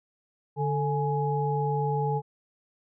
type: tone cluster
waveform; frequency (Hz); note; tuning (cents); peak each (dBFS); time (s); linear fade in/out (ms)
sine; 145.3 / 439.4 / 837; D3 / A4 / G#5; -18 / -2 / +13; -27 / -30 / -29; 0.56-2.22; 50
effects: none